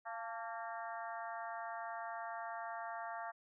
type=harmonic tone with a mistuned harmonic; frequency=230 Hz; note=A#3; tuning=23 cents flat; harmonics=3 / 4 / 5 / 6 / 7 / 8; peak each=-45 / -47 / -49 / -51 / -52 / -53 dBFS; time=0.05-3.32 s; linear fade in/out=20 ms; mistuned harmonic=4; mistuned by=-50 cents; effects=none